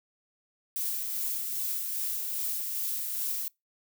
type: noise with tremolo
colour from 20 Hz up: violet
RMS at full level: -31 dBFS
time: 0.76-3.48 s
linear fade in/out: 0 ms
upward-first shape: sine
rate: 2.5 Hz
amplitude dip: 30%
effects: noise-tail reverb RT60 0.2 s tail -25 dB re dry